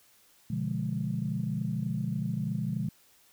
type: chord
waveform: sine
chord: B diminished seventh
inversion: none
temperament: equal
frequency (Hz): 123.47 / 146.83 / 174.61 / 207.7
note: B2 / D3 / F3 / Ab3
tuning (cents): 0 / 0 / 0 / 0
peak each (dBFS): -34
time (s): 0.5-2.89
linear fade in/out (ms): 5
effects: tanh soft clip ceiling -18 dBFS + white hiss -62 dBFS RMS until 3.32 s